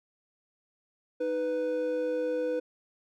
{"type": "tone pair together", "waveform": "triangle", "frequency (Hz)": [311.1, 495.6], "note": ["D#4", "B4"], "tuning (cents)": [0, 6], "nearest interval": "minor sixth", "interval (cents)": 806, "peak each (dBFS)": [-33, -26], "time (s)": [1.2, 2.6], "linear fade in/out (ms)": 10, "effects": []}